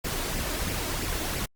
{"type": "noise with flanger", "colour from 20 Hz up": "pink", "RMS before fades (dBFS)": -30, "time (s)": [0.04, 1.46], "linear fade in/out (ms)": 10, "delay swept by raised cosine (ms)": [0.38, 3.18], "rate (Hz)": 3, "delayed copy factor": 0.5, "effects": ["Opus 48 kbps"]}